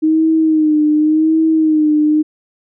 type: tone with vibrato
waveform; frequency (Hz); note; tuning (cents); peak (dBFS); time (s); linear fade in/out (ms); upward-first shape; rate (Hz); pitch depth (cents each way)
sine; 311.1; D#4; 0; -9; 0.02-2.23; 20; sine; 0.89; 52
effects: none